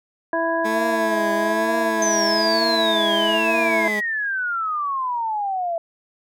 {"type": "harmonic tone", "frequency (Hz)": 331, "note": "E4", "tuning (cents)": 7, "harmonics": [1, 2, 3, 5], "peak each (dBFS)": [-26, -22, -25, -26], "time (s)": [0.33, 3.88], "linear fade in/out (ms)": 2}
{"type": "tone with vibrato", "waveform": "15% pulse", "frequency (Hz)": 217.1, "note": "A3", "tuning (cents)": -23, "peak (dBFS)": -18, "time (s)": [0.64, 4.01], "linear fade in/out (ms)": 20, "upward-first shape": "triangle", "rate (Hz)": 1.1, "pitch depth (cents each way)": 110}
{"type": "exponential sweep", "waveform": "sine", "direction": "down", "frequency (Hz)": [6272, 659.3], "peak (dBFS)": -21, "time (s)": [2.02, 5.78], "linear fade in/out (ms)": 2}
{"effects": []}